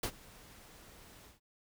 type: noise with ADSR envelope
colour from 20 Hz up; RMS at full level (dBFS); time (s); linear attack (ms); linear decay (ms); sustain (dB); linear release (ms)
pink; -33; 0.03-1.4; 5; 72; -23; 140
effects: none